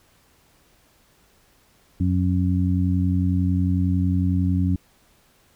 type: harmonic tone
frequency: 91 Hz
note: F#2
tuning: 28 cents flat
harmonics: 1 / 2 / 3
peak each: -20 / -23 / -25 dBFS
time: 2-4.76 s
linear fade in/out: 5 ms
effects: pink hiss -59 dBFS RMS until 5.55 s